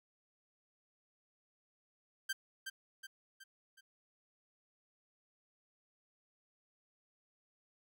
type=tone with echo; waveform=sawtooth; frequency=1568 Hz; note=G6; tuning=in tune; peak=-31 dBFS; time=2.29-2.33 s; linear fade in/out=10 ms; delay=370 ms; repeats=4; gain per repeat=-6 dB; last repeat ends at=3.81 s; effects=none